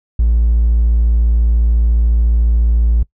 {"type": "tone", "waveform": "triangle", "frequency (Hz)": 57.1, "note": "A#1", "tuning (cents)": -35, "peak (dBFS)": -6, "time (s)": [0.19, 3.03], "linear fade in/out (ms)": 5, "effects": ["noise-tail reverb RT60 0.1 s tail -23 dB re dry", "tanh soft clip ceiling -4 dBFS"]}